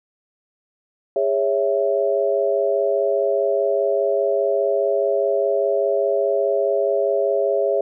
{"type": "chord", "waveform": "sine", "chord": "C# minor", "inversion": "second", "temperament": "equal with one note detuned", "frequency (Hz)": [408.9, 554.4, 659.3], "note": ["G#4", "C#5", "E5"], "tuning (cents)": [-27, 0, 0], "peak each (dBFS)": [-21, -20, -22], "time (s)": [1.16, 7.81], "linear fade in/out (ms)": 2, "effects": []}